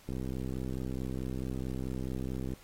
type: click train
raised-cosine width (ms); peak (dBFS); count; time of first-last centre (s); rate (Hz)
3; -24; 159; 0.09-2.536; 64.6
effects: pink hiss -58 dBFS RMS until 2.63 s + AAC 48 kbps

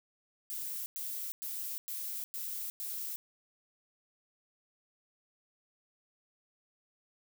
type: noise bursts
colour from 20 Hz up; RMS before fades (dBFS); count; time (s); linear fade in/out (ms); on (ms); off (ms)
violet; -39; 6; 0.5-3.16; 0; 360; 100
effects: none

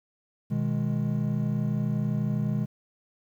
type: chord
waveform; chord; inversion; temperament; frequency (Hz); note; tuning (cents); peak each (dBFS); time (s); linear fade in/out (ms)
triangle; G# minor; first; equal; 123.47 / 155.56 / 207.7; B2 / D#3 / G#3; 0 / 0 / 0; -27; 0.5-2.66; 20
effects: 10-bit

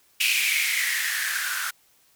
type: noise with band-pass filter sweep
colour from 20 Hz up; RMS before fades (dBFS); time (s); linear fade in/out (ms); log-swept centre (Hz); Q
violet; -25; 0.2-1.71; 10; 2600 to 1400; 7.3
effects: white hiss -61 dBFS RMS until 2.15 s

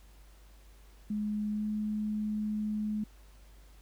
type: tone with pitch glide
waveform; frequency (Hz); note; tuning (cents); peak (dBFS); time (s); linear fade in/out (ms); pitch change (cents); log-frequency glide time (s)
sine; 210.2 to 212.3; G#3 to G#3; +21 to +38; -30; 1.1-3.04; 5; +17; 1.51-1.65
effects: added 50 Hz sine -53 dBFS peak until 3.81 s + pink hiss -63 dBFS RMS until 3.81 s

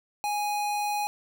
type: tone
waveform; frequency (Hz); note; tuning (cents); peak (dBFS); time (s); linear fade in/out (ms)
square; 829; G#5; -3; -27; 0.24-1.07; 0
effects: none

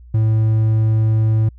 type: tone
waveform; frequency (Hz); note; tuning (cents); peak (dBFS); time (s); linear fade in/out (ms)
triangle; 110; A2; 0; -10; 0.14-1.49; 5
effects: added 60 Hz sine -38 dBFS peak until 1.58 s

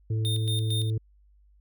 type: harmonic tone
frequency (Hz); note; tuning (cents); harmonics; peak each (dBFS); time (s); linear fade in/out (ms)
110; A2; 0; 1 / 3 / 4; -24 / -40 / -41; 0.1-0.98; 5
type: tone with tremolo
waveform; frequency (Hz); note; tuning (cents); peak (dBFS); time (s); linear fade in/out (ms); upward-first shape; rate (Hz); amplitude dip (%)
square; 3639; A#7; -42; -30; 0.25-0.9; 0; square; 4.4; 75
effects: added 50 Hz sine -56 dBFS peak until 1.6 s

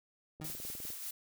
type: click train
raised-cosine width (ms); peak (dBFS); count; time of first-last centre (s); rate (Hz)
2; -37; 11; 0.4-0.903; 19.9
type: tone with exponential decay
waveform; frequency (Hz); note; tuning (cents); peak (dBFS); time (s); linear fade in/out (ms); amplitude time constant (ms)
30% pulse; 154.5; D#3; -12; -37; 0.41-0.64; 5; 48
type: noise with tremolo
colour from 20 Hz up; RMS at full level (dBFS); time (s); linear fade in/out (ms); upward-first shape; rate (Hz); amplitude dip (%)
blue; -41; 0.44-1.11; 5; sine; 5.1; 40
effects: none

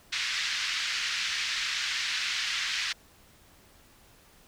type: band-pass noise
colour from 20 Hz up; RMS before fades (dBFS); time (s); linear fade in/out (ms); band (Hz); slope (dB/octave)
pink; -31; 0.12-2.93; 10; 1700 to 5500; 24
effects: pink hiss -58 dBFS RMS until 4.47 s

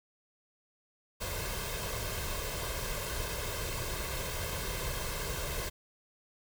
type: noise with comb filter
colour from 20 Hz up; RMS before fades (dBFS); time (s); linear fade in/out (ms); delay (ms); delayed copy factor
pink; -36; 1.2-5.7; 20; 1.9; +0.65
effects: none

